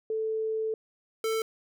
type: tone pair in turn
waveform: sine / square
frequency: 440 / 444.3 Hz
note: A4 / A4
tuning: 0 / +17 cents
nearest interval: unison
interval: 17 cents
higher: second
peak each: -27 / -27 dBFS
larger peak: neither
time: 0.1-0.74 / 1.24-1.42 s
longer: first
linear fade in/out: 2 ms
effects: none